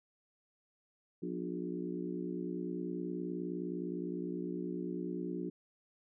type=harmonic tone with a mistuned harmonic; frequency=59.6 Hz; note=A#1; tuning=39 cents sharp; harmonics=3 / 4 / 5 / 6 / 7; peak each=-41 / -46 / -41 / -41 / -47 dBFS; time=1.22-5.5 s; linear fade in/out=10 ms; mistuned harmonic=4; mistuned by=+71 cents; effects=none